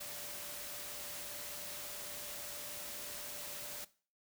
sine tone in noise, 587.3 Hz, D5, in tune, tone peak -55 dBFS, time 0-3.85 s, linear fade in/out 10 ms, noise white, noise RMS -45 dBFS, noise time 0-3.85 s, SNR -13 dB, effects noise-tail reverb RT60 0.4 s tail -18 dB re dry

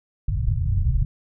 white low-pass noise, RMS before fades -21 dBFS, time 0.28-1.05 s, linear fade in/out 5 ms, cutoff 130 Hz, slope 48 dB/octave, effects none

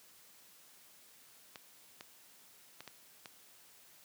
clicks, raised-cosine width 0.2 ms, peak -29 dBFS, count 5, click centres 1.558 / 2.009 / 2.806 / 2.877 / 3.258 s, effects white hiss -61 dBFS RMS until 4.04 s + high-pass 100 Hz 12 dB/octave

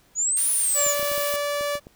sine exponential two-way sweep, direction up then down, 6680 to 9956 to 6680 Hz, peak -20 dBFS, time 0.15-0.95 s, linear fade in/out 50 ms, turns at 0.5 s
blue noise, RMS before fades -30 dBFS, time 0.37-1.36 s, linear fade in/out 0 ms
sawtooth tone, 579 Hz, D5, 25 cents flat, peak -20 dBFS, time 0.74-1.8 s, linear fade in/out 50 ms
clicks, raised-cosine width 2 ms, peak -27 dBFS, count 9, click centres 0.865 / 0.995 / 1.029 / 1.116 / 1.179 / 1.34 / 1.61 / 1.754 / 1.869 s
effects pink hiss -59 dBFS RMS until 1.95 s

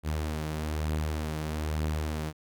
sawtooth beating tone pair, 76.9 / 78 Hz, D#2 / D#2, -20 / +5 cents, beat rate 1.1 Hz, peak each -26 / -33 dBFS, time 0.03-2.33 s, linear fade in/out 50 ms, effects none

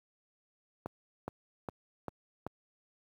accelerating click train, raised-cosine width 1 ms, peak -23 dBFS, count 5, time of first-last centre 0.86-2.466 s, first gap 420 ms, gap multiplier 0.97, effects high-pass 80 Hz 12 dB/octave + 10-bit

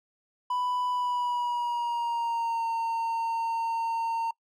triangle tone with pitch glide, 992 to 914.9 Hz, B5 to A#5, +7 to -33 cents, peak -24 dBFS, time 0.5-4.31 s, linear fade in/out 5 ms, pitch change -140 cents, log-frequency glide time 0.91-2.66 s, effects noise-tail reverb RT60 0.1 s tail -24 dB re dry + MP3 96 kbps

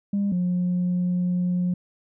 sine tone pair in turn, 200.9 / 178.98 Hz, G3 / F3, +43 / +43 cents, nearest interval major second, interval 200 cents, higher first, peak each -19 dBFS, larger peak neither, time 0.13-0.32 / 0.32-1.74 s, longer second, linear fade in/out 5 ms, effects tanh soft clip ceiling -18 dBFS

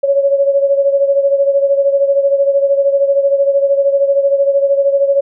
sine beating tone pair, 554 / 567 Hz, C#5 / C#5, -1 / +39 cents, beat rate 13 Hz, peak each -10 / -16 dBFS, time 0.03-5.21 s, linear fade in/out 10 ms, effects none

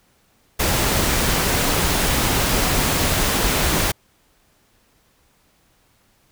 pink noise, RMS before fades -19 dBFS, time 0.59-3.92 s, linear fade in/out 10 ms, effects pink hiss -60 dBFS RMS until 6.31 s

